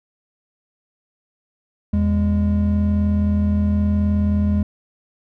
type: tone pair together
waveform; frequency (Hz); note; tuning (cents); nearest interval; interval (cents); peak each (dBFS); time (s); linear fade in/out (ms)
triangle; 81.47 / 205.3; E2 / G#3; -20 / -20; octave + major third; 1600; -16; 1.93-4.63; 5
effects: none